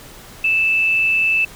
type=tone with amplitude modulation; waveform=sine; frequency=2637 Hz; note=E7; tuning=in tune; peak=-12 dBFS; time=0.44-1.45 s; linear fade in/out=5 ms; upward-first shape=sine; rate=177 Hz; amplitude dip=30%; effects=pink hiss -40 dBFS RMS until 1.55 s